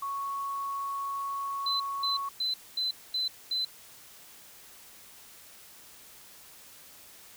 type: tone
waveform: sine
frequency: 1108.7 Hz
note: C#6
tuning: in tune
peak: -31 dBFS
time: 0.02-2.29 s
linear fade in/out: 5 ms
type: tone bursts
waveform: sine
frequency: 4039 Hz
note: B7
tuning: 38 cents sharp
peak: -27 dBFS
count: 6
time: 1.66-3.65 s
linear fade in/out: 5 ms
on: 140 ms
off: 230 ms
effects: white hiss -52 dBFS RMS until 7.36 s